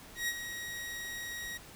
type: tone with ADSR envelope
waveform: sawtooth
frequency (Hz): 1895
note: A#6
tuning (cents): +28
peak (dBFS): -26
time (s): 0.15-1.58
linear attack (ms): 130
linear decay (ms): 47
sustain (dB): -9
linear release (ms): 14
effects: pink hiss -52 dBFS RMS until 1.75 s